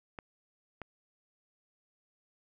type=clicks; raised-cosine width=0.5 ms; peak=-26 dBFS; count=2; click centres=0.188 / 0.817 s; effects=none